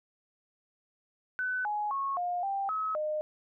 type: tone with pitch steps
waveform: sine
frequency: 1505 / 837 / 1097 / 710 / 788 / 1283 / 611 Hz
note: F#6 / G#5 / C#6 / F5 / G5 / E6 / D#5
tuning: +29 / +13 / -18 / +28 / +9 / -47 / -32 cents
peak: -29 dBFS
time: 1.39-3.21 s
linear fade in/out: 0 ms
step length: 260 ms
effects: none